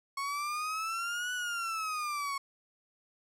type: exponential two-way sweep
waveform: 35% pulse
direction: up then down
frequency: 1099 to 1488 to 1099 Hz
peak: -31 dBFS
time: 0.17-2.38 s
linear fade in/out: 5 ms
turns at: 1.33 s
effects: low-pass 12000 Hz 12 dB/octave